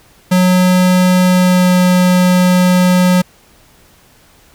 square tone with pitch glide, 182.6 to 181.34 Hz, F#3 to F#3, -23 to -35 cents, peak -8 dBFS, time 0.31-3.22 s, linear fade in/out 10 ms, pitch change -12 cents, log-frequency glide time 1.24-1.72 s, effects pink hiss -47 dBFS RMS until 4.54 s

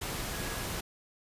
sine tone in noise, 1663 Hz, G#6, 2 cents sharp, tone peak -46 dBFS, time 0.32-0.64 s, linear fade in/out 10 ms, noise pink, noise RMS -36 dBFS, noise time 0.01-0.81 s, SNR -13 dB, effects resampled to 32000 Hz

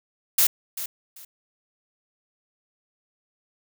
blue noise with echo, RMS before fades -18 dBFS, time 0.38-0.47 s, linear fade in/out 5 ms, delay 390 ms, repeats 2, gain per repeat -13 dB, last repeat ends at 1.25 s, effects none

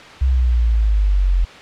sine exponential sweep, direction down, 66.8 to 43.34 Hz, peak -12 dBFS, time 0.21-1.45 s, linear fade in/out 10 ms, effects white hiss -37 dBFS RMS until 1.61 s + low-pass 3000 Hz 12 dB/octave

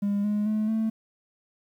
triangle tone with pitch steps, 202.5 / 208.6 / 214.8 / 221.2 Hz, G#3 / G#3 / A3 / A3, -43 / +8 / -41 / +9 cents, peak -20 dBFS, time 0.02-0.9 s, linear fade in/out 10 ms, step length 220 ms, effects tanh soft clip ceiling -18 dBFS + 10-bit

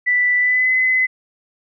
sine tone with pitch glide, 1977 to 2029 Hz, B6 to B6, +1 to +46 cents, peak -13 dBFS, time 0.06-1.07 s, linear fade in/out 20 ms, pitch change +45 cents, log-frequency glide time 0.38-0.72 s, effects none

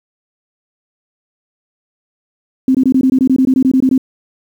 sine tone bursts, 261.4 Hz, C4, 1 cent flat, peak -7 dBFS, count 15, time 2.68-3.979 s, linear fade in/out 2 ms, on 67 ms, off 21 ms, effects 7-bit

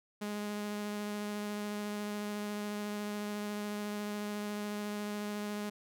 sawtooth tone with vibrato, 207.7 Hz, G#3, in tune, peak -32 dBFS, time 0.21-5.7 s, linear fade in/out 10 ms, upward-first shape sine, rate 14 Hz, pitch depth 9 cents each way, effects none

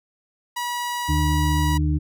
sawtooth tone, 968 Hz, B5, 35 cents flat, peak -21 dBFS, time 0.56-1.78 s, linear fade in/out 10 ms
harmonic tone, 75.4 Hz, D2, 46 cents sharp, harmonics 1 / 2 / 4, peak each -20 / -23 / -26 dBFS, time 1.08-1.99 s, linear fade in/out 20 ms
effects none

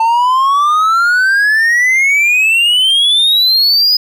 triangle exponential sweep, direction up, 889 to 5030 Hz, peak -6 dBFS, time 0-3.97 s, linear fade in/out 5 ms, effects none

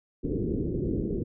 white low-pass noise, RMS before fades -29 dBFS, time 0.23-1.24 s, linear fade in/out 20 ms, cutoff 420 Hz, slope 48 dB/octave, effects none

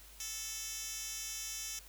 10% pulse tone with high-pass filter, 440 Hz, A4, in tune, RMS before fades -42 dBFS, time 0.2-1.79 s, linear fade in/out 2 ms, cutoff 4900 Hz, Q 1.8, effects added 50 Hz sine -57 dBFS peak until 1.88 s + white hiss -57 dBFS RMS until 1.88 s

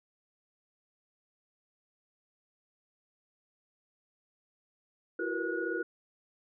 sine tone cluster, 336.6 / 372.2 / 463.5 / 486.3 / 1453 Hz, E4 / F#4 / A#4 / B4 / F#6, +36 / +10 / -10 / -27 / -32 cents, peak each -36 / -37 / -39 / -40 / -36 dBFS, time 5.19-5.83 s, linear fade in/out 5 ms, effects none

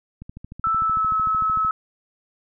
click train, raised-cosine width 5 ms, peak -24 dBFS, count 20, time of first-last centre 0.22-1.649 s, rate 13.3 Hz
sine tone with pitch glide, 1320 to 1294.3 Hz, E6 to E6, +2 to -32 cents, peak -18 dBFS, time 0.64-1.71 s, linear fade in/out 2 ms, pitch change -34 cents, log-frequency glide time 0.77-1.1 s
effects none

